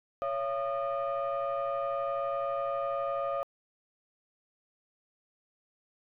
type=tone cluster; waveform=sine; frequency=556 / 675 / 1225 Hz; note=C#5 / E5 / D#6; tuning=+5 / +41 / -27 cents; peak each=-31 / -33 / -33 dBFS; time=0.22-3.43 s; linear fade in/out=0 ms; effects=tanh soft clip ceiling -25 dBFS